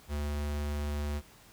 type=tone; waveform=square; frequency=73.42 Hz; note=D2; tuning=in tune; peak=-32 dBFS; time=0.08-1.22 s; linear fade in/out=50 ms; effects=pink hiss -57 dBFS RMS until 1.52 s